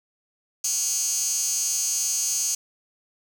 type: tone with high-pass filter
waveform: 15% pulse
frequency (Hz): 277.2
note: C#4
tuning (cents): 0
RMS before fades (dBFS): -25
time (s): 0.64-2.55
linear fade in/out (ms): 5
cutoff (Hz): 6400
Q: 4.5
effects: none